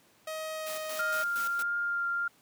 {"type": "tone with pitch glide", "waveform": "sawtooth", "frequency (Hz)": [630, 625.3], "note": ["D#5", "D#5"], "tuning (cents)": [21, 8], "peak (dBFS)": -31, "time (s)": [0.27, 1.23], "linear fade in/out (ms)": 5, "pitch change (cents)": -13, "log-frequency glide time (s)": [0.54, 0.79]}
{"type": "noise with tremolo", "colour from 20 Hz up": "white", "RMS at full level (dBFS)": -41, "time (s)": [0.66, 1.63], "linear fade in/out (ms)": 10, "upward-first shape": "square", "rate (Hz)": 4.3, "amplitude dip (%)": 70}
{"type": "tone with vibrato", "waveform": "sine", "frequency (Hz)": 1399, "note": "F6", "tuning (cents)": 3, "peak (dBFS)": -28, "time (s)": [0.99, 2.28], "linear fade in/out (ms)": 5, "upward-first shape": "triangle", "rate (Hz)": 1.6, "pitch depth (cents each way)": 12}
{"effects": ["pink hiss -63 dBFS RMS until 2.41 s", "high-pass 150 Hz 12 dB/octave"]}